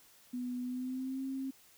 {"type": "tone with pitch glide", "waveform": "sine", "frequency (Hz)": [247.7, 267], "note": ["B3", "C4"], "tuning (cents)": [5, 35], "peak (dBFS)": -35, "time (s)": [0.33, 1.51], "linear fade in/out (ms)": 10, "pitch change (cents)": 130, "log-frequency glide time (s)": [0.62, 1.22], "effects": ["white hiss -62 dBFS RMS until 1.77 s"]}